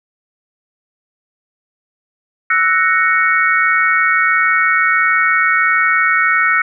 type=chord; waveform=sine; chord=F# dominant seventh; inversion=third; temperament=equal; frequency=1318.5 / 1480 / 1864.7 / 2217 Hz; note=E6 / F#6 / A#6 / C#7; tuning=0 / 0 / 0 / 0 cents; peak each=-16 dBFS; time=2.5-6.62 s; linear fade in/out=5 ms; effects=none